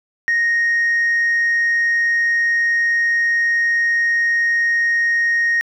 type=tone; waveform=sine; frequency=1864.7 Hz; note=A#6; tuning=in tune; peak=-12 dBFS; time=0.28-5.61 s; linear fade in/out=0 ms; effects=tanh soft clip ceiling -12 dBFS + 9-bit